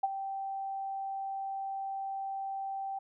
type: tone with ADSR envelope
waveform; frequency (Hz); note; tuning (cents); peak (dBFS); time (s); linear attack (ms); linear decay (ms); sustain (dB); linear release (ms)
sine; 780; G5; -9; -23; 0.03-2.99; 9; 30; -11; 8
effects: none